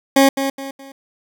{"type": "tone with echo", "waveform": "20% pulse", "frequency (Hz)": 272.5, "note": "C#4", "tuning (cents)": -29, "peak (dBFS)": -4, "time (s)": [0.16, 0.29], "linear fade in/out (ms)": 5, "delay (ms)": 210, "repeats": 3, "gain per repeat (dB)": -9, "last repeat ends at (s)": 0.92, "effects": []}